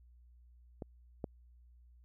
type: clicks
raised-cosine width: 2 ms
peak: -28 / -24 dBFS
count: 2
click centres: 0.822 / 1.242 s
effects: added 60 Hz sine -58 dBFS peak until 2.04 s